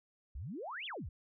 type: exponential two-way sweep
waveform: sine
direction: up then down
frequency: 53.5 to 3544 to 53.5 Hz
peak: -40 dBFS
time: 0.35-1.09 s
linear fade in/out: 5 ms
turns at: 0.86 s
effects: none